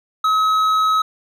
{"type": "tone with hard clipping", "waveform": "sine", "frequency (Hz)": 1280, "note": "D#6", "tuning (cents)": 49, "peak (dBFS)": -15, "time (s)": [0.24, 1.02], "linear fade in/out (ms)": 5, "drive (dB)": 6, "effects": []}